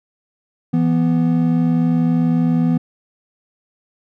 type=tone pair together; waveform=triangle; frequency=166 / 245.9 Hz; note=E3 / B3; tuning=+12 / -7 cents; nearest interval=perfect fifth; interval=681 cents; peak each=-14 dBFS; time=0.73-2.78 s; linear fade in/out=10 ms; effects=none